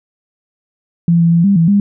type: tone with pitch steps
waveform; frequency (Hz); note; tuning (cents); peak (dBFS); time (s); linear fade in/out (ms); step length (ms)
sine; 169.6 / 167.9 / 169.1 / 199.1 / 165.5 / 202.1; E3 / E3 / E3 / G3 / E3 / G#3; +50 / +32 / +44 / +27 / +7 / -47; -7; 1.08-1.8; 2; 120
effects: none